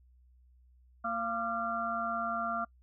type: harmonic tone with a mistuned harmonic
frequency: 229.3 Hz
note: A#3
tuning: 28 cents flat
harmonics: 1 / 3 / 5 / 6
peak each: -41 / -36 / -36 / -35 dBFS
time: 1.04-2.65 s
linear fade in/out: 10 ms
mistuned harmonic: 5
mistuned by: +59 cents
effects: noise-tail reverb RT60 0.1 s tail -26 dB re dry + added 62 Hz sine -59 dBFS peak until 2.82 s